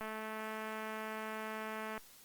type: click train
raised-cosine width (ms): 0.5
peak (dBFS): -28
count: 430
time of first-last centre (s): 0.01-1.978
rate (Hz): 218
effects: white hiss -59 dBFS RMS until 2.24 s + Opus 48 kbps